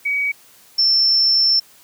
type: tone pair in turn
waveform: sine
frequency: 2264 / 5366 Hz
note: C#7 / E8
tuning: +36 / +30 cents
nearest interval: octave + minor third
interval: 1494 cents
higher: second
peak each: -17 / -12 dBFS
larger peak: second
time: 0.05-0.32 / 0.78-1.6 s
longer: second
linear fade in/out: 10 ms
effects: white hiss -49 dBFS RMS until 1.83 s + high-pass 80 Hz 12 dB/octave